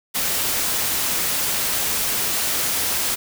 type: noise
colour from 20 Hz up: white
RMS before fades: -22 dBFS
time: 0.14-3.16 s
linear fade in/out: 20 ms
effects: none